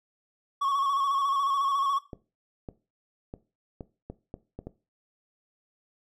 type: tone with vibrato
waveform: triangle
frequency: 1108.7 Hz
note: C#6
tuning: in tune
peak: -22 dBFS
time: 0.61-1.99 s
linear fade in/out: 10 ms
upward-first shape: square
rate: 14 Hz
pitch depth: 38 cents each way
type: clicks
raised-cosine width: 2 ms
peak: -24 dBFS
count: 8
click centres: 2.132 / 2.688 / 3.339 / 3.808 / 4.1 / 4.341 / 4.59 / 4.67 s
effects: noise-tail reverb RT60 0.3 s tail -17 dB re dry